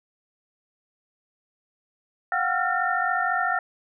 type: tone cluster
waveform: sine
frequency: 717 / 761 / 1355 / 1409 / 1814 Hz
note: F5 / F#5 / E6 / F6 / A#6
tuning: +45 / +48 / +47 / +15 / -48 cents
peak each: -28 dBFS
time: 2.32-3.59 s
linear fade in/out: 2 ms
effects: none